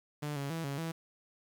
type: tone with pitch steps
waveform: sawtooth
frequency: 148.1 / 139.9 / 164.1 / 139.6 / 164 Hz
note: D3 / C#3 / E3 / C#3 / E3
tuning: +15 / +16 / -8 / +13 / -9 cents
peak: -31 dBFS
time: 0.22-0.92 s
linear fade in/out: 10 ms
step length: 140 ms
effects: 10-bit